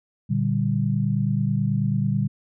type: chord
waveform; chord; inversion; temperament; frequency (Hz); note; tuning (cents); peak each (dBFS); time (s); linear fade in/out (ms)
sine; G minor; first; just; 117.6 / 147 / 196; Bb2 / D3 / G3; +16 / +2 / 0; -24; 0.29-2.28; 20
effects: none